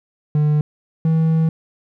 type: tone pair in turn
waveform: triangle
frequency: 150 / 161.07 Hz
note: D3 / E3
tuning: +37 / -40 cents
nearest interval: minor second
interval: 123 cents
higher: second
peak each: -11 dBFS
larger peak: neither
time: 0.35-0.61 / 1.05-1.49 s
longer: second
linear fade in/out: 2 ms
effects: none